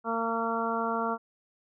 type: harmonic tone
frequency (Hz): 228.4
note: A#3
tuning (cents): -35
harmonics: 1 / 2 / 3 / 4 / 5 / 6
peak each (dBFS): -34 / -34 / -34 / -34 / -34 / -34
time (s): 0.04-1.18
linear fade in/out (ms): 50
effects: none